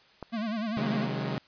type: click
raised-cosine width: 1 ms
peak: -23 dBFS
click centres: 0.227 s
type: tone with vibrato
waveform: square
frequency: 220 Hz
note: A3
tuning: in tune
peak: -30 dBFS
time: 0.32-1.07 s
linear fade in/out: 20 ms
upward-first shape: sine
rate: 10 Hz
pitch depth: 110 cents each way
type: chord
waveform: sawtooth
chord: Ab dominant seventh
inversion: first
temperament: equal with one note detuned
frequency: 134.03 / 155.56 / 185 / 207.7 Hz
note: C3 / Eb3 / Gb3 / Ab3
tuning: +42 / 0 / 0 / 0 cents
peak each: -30 / -32 / -33 / -32 dBFS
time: 0.77-1.38 s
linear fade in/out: 0 ms
effects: white hiss -59 dBFS RMS until 1.47 s + resampled to 11025 Hz